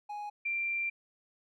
triangle / sine tone pair in turn, 830.6 / 2365 Hz, G#5 / D7, 0 / +12 cents, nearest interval octave + tritone, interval 1812 cents, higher second, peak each -35 / -30 dBFS, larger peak second, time 0.09-0.3 / 0.45-0.9 s, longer second, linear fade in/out 10 ms, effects none

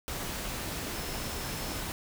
sine tone in noise, 5270 Hz, E8, 1 cent flat, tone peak -47 dBFS, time 0.94-1.8 s, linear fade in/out 0 ms, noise pink, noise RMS -36 dBFS, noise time 0.08-1.92 s, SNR -14 dB, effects none

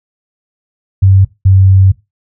sine tone pair in turn, 96.3 / 95.63 Hz, G2 / G2, -30 / -42 cents, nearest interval unison, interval 12 cents, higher first, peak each -3 dBFS, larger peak neither, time 1.02-1.25 / 1.45-1.92 s, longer second, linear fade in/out 10 ms, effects noise-tail reverb RT60 0.2 s tail -17 dB re dry

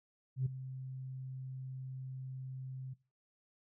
sine tone with ADSR envelope, 130.81 Hz, C3, in tune, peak -27 dBFS, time 0.36-2.94 s, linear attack 99 ms, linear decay 10 ms, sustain -14 dB, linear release 11 ms, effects noise-tail reverb RT60 0.3 s tail -19 dB re dry + tanh soft clip ceiling -26 dBFS

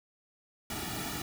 pink noise with comb filter, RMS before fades -37 dBFS, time 0.7-1.22 s, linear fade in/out 2 ms, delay 1.9 ms, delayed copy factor -0.85, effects none

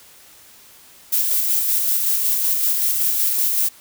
violet noise with tremolo, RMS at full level -18 dBFS, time 1.12-3.69 s, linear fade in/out 10 ms, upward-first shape square, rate 5.3 Hz, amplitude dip 25%, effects white hiss -47 dBFS RMS until 3.8 s

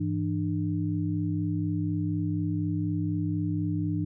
sine tone cluster, 100.8 / 164.9 / 299.4 Hz, G2 / E3 / D4, +49 / +1 / +33 cents, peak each -30 dBFS, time 0-4.05 s, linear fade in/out 10 ms, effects none

